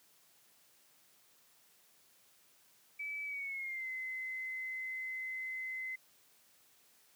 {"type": "tone with pitch glide", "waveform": "sine", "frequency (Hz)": [2300, 2049], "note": ["D7", "C7"], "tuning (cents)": [-37, -37], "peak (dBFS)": -38, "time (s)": [2.99, 5.96], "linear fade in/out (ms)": 10, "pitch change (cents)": -200, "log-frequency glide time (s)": [3.25, 3.89], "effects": ["white hiss -67 dBFS RMS until 7.15 s", "high-pass 100 Hz 12 dB/octave"]}